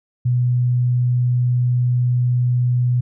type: tone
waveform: sine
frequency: 123.47 Hz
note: B2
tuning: in tune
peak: -14 dBFS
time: 0.25-3.01 s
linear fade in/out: 10 ms
effects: none